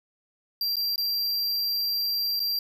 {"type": "tone with dropouts", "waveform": "square", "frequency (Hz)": 4731, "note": "D8", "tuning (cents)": 12, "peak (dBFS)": -25, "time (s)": [0.61, 2.59], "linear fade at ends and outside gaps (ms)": 2, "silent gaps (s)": [[0.758, 0.767], [0.959, 0.979], [2.395, 2.401]], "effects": ["10-bit"]}